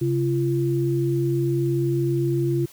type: tone pair together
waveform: sine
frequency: 135.29 / 342.4 Hz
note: C#3 / F4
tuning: -42 / -34 cents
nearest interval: octave + major third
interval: 1608 cents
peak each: -22 dBFS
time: 0.01-2.66 s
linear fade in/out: 10 ms
effects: white hiss -49 dBFS RMS until 2.72 s